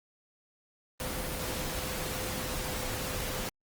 sine tone in noise, 512 Hz, C5, 38 cents flat, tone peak -43 dBFS, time 1-3.49 s, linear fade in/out 0 ms, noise pink, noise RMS -35 dBFS, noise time 1-3.49 s, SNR -11 dB, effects Opus 24 kbps

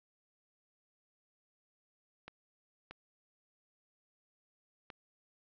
clicks, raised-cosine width 0.3 ms, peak -30 dBFS, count 3, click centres 2.28 / 2.91 / 4.902 s, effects low-pass 5000 Hz 12 dB/octave

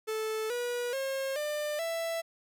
45% pulse tone with pitch steps, 437.2 / 485.1 / 538.3 / 597.2 / 662.7 Hz, A4 / B4 / C5 / D5 / E5, -11 / -31 / +49 / +29 / +9 cents, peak -31 dBFS, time 0.07-2.22 s, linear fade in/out 20 ms, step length 430 ms, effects none

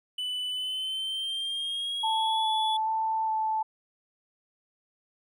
triangle tone with pitch glide, 2990 to 3415 Hz, F#7 to G#7, +17 to +48 cents, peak -28 dBFS, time 0.18-2.77 s, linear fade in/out 5 ms, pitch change +231 cents, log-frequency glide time 0.49-2.48 s
sine tone with vibrato, 880 Hz, A5, in tune, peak -25 dBFS, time 2.03-3.63 s, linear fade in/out 10 ms, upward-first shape square, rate 1.2 Hz, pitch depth 9 cents each way
effects none

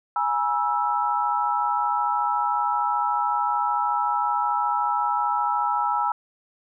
sine chord, E major, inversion first, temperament equal with one note detuned, 830.6 / 964.1 / 1318.5 Hz, G#5 / B5 / E6, 0 / -42 / 0 cents, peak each -25 dBFS, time 0.16-6.12 s, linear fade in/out 2 ms, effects none

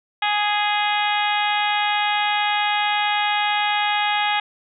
harmonic tone, 415.5 Hz, G#4, 1 cent sharp, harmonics 2 / 3 / 4 / 5 / 6 / 7 / 8 / 9, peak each -21 / -29 / -27 / -27 / -28 / -31 / -28 / -33 dBFS, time 0.22-4.4 s, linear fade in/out 5 ms, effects none

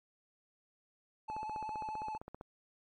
triangle tone with vibrato, 863 Hz, A5, 34 cents flat, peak -36 dBFS, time 1.28-2.18 s, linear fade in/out 10 ms, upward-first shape triangle, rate 16 Hz, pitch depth 36 cents each way
click train, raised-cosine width 1 ms, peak -31 dBFS, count 18, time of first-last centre 1.3-2.411 s, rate 15.3 Hz
effects MP3 48 kbps

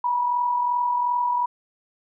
sine tone pair together, 932.3 / 975 Hz, A#5 / B5, 0 / -23 cents, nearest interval minor second, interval 77 cents, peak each -31 / -20 dBFS, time 0.04-1.46 s, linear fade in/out 5 ms, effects none

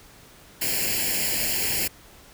white noise with comb filter, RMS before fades -25 dBFS, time 0.61-1.88 s, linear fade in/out 10 ms, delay 0.41 ms, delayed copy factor +0.85, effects pink hiss -50 dBFS RMS until 2.33 s

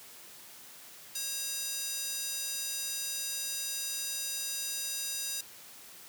square tone with high-pass filter, 544 Hz, C#5, 33 cents flat, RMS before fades -36 dBFS, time 1.15-5.41 s, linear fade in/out 5 ms, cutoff 5600 Hz, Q 1.1, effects white hiss -51 dBFS RMS until 6.08 s + high-pass 100 Hz 12 dB/octave

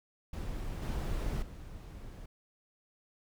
brown noise with level steps, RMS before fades -38 / -34 / -46 dBFS, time 0.33-2.26 s, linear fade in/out 5 ms, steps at 0.82 / 1.42 s, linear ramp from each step 5 ms, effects none

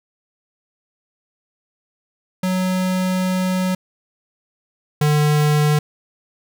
square tone pair in turn, 185 / 149.59 Hz, F#3 / D3, 0 / +32 cents, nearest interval major third, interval 368 cents, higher first, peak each -18 / -14 dBFS, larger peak second, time 2.43-3.75 / 5.01-5.79 s, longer first, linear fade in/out 5 ms, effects none

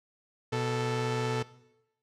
sawtooth tone pair together, 123.47 / 440 Hz, B2 / A4, 0 / 0 cents, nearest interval octave + minor seventh, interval 2200 cents, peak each -27 dBFS, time 0.52-1.43 s, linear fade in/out 10 ms, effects noise-tail reverb RT60 0.9 s tail -19 dB re dry + low-pass 6000 Hz 12 dB/octave

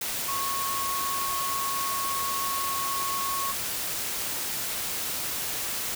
sine tone in noise, 1100 Hz, C#6, 14 cents flat, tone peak -29 dBFS, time 0.28-3.52 s, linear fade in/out 5 ms, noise white, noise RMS -31 dBFS, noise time 0.01-5.95 s, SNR -1 dB, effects none

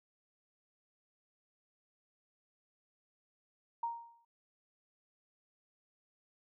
sine tone with exponential decay, 932.3 Hz, A#5, in tune, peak -31 dBFS, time 3.83-4.25 s, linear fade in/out 5 ms, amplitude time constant 90 ms, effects none

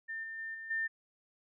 sine tone with level steps, 1800 Hz, A6, 39 cents sharp, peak -37 / -40 / -38 / -42 / -31 dBFS, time 0.08-0.88 s, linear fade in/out 20 ms, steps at 0.23 / 0.38 / 0.54 / 0.7 s, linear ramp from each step 10 ms, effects none

